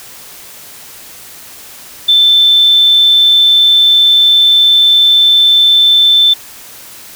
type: tone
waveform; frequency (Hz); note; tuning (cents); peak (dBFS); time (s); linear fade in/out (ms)
sine; 3537; A7; +8; -4; 2.08-6.34; 10
effects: white hiss -33 dBFS RMS until 7.15 s